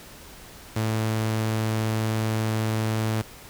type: tone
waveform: sawtooth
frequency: 110 Hz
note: A2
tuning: in tune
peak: -19 dBFS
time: 0.76-3.22 s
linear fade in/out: 5 ms
effects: pink hiss -45 dBFS RMS until 3.49 s